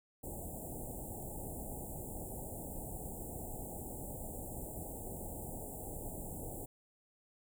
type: band-stop noise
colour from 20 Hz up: pink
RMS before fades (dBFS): -44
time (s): 0.23-6.66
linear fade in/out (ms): 10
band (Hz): 860 to 7400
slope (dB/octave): 96
effects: none